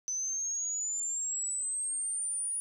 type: exponential sweep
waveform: sine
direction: up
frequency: 6030 to 9720 Hz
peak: -31 dBFS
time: 0.08-2.6 s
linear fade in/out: 0 ms
effects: 11-bit